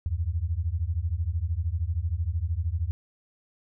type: beating tone pair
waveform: sine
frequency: 77.4 / 90.4 Hz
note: D#2 / F#2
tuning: -9 / -40 cents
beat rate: 13 Hz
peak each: -28 dBFS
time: 0.06-2.91 s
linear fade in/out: 0 ms
effects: none